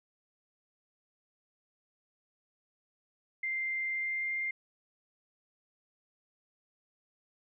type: tone with pitch glide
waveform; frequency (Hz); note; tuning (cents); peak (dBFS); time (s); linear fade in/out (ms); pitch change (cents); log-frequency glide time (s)
sine; 2093 to 2106; C7 to C7; 0 to +11; -31; 3.43-4.51; 5; +11; 3.91-4.34
effects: none